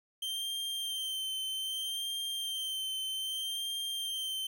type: tone with vibrato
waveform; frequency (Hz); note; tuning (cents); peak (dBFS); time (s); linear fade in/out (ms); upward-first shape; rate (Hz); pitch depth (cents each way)
45% pulse; 3136; G7; 0; -34; 0.22-4.47; 5; sine; 0.63; 28
effects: none